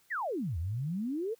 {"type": "exponential two-way sweep", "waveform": "sine", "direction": "down then up", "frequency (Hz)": [2100, 76.9, 479.1], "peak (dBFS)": -31, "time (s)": [0.1, 1.35], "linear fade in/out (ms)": 20, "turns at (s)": 0.58, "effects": ["white hiss -67 dBFS RMS until 1.39 s"]}